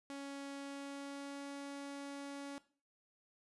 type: tone with pitch glide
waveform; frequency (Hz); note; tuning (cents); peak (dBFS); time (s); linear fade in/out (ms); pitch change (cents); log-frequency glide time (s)
sawtooth; 278.6 to 280.9; C#4 to C#4; +9 to +23; -40; 0.1-2.58; 0; +14; 0.51-1.43
effects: noise-tail reverb RT60 0.4 s tail -17 dB re dry + resampled to 24000 Hz